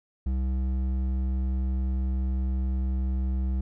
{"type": "tone with hard clipping", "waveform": "triangle", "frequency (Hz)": 64.7, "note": "C2", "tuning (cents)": -19, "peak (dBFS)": -26, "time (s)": [0.26, 3.61], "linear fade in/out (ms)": 5, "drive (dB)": 12, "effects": []}